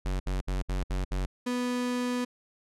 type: tone bursts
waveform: square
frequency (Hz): 46.62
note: F#1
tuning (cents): +14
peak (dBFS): -28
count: 6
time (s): 0.05-1.26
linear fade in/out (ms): 10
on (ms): 150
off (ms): 62
type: tone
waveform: 35% pulse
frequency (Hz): 246.9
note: B3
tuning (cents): 0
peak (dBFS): -26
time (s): 1.46-2.25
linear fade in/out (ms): 10
effects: low-pass 10000 Hz 12 dB/octave